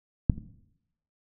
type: clicks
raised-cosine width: 5 ms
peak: -6 / -25 dBFS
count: 2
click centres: 0.298 / 0.38 s
effects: noise-tail reverb RT60 0.8 s tail -17 dB re dry